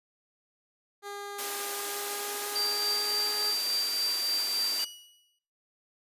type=tone with pitch glide; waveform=15% pulse; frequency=405 to 418.3 Hz; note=G#4 to G#4; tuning=-43 to +12 cents; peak=-31 dBFS; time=1.02-3.55 s; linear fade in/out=50 ms; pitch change=+55 cents; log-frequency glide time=1.73-3.37 s
type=high-pass noise; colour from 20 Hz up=white; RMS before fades=-35 dBFS; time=1.38-4.85 s; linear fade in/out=10 ms; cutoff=250 Hz; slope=48 dB/octave
type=tone with tremolo; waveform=sine; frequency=4699 Hz; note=D8; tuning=in tune; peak=-26 dBFS; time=2.55-4.85 s; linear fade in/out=10 ms; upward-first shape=triangle; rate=3.5 Hz; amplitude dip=40%
type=tone with exponential decay; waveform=sawtooth; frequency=2924 Hz; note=F#7; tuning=21 cents flat; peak=-33 dBFS; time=4.79-5.39 s; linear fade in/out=5 ms; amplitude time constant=130 ms
effects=noise-tail reverb RT60 0.7 s tail -23 dB re dry + resampled to 32000 Hz